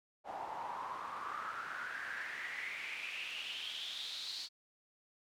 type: noise with band-pass filter sweep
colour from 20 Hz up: pink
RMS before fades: -43 dBFS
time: 0.24-4.49 s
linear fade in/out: 50 ms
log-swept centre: 780 to 4400 Hz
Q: 6.4
effects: none